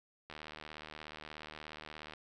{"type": "click train", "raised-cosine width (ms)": 0.3, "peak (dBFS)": -30, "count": 142, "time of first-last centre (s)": [0.3, 2.136], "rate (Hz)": 76.8, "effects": []}